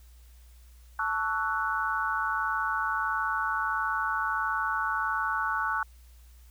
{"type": "chord", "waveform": "sine", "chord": "F# minor seventh", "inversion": "first", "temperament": "equal with one note detuned", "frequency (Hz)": [880, 1121.6, 1318.5, 1480], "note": ["A5", "C#6", "E6", "F#6"], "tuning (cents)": [0, 20, 0, 0], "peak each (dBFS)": [-33, -32, -33, -30], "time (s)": [0.99, 5.83], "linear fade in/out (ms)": 2, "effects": ["added 60 Hz sine -50 dBFS peak until 6.5 s", "white hiss -63 dBFS RMS until 6.5 s"]}